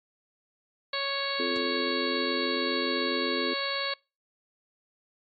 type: harmonic tone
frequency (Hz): 554.4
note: C#5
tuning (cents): 0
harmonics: 1 / 2 / 3 / 4 / 5 / 6 / 7 / 8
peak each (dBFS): -35 / -35 / -36 / -36 / -40 / -40 / -35 / -34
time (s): 0.93-3.94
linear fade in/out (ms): 5
type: chord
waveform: sine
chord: F major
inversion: second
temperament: just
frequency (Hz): 261.9 / 349.2 / 436.5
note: C4 / F4 / A4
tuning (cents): +2 / 0 / -14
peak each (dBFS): -33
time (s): 1.39-3.54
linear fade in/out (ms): 10
type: noise with exponential decay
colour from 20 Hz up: pink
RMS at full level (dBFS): -41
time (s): 1.56-1.64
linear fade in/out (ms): 0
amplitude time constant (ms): 17
effects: noise-tail reverb RT60 0.3 s tail -26 dB re dry + MP3 32 kbps